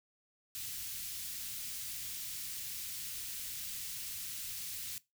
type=band-stop noise; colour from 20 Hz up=white; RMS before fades=-42 dBFS; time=0.55-4.98 s; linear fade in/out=0 ms; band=140 to 2600 Hz; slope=12 dB/octave; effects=noise-tail reverb RT60 0.2 s tail -19 dB re dry